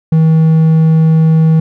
triangle tone, 160 Hz, D#3, 49 cents sharp, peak -3 dBFS, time 0.12-1.6 s, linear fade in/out 5 ms, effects none

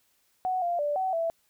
sine tone with pitch steps, 742 / 695 / 586 / 755 / 663 Hz, F#5 / F5 / D5 / F#5 / E5, +5 / -9 / -4 / +35 / +10 cents, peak -25 dBFS, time 0.45-1.3 s, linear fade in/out 0 ms, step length 170 ms, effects white hiss -69 dBFS RMS until 1.49 s

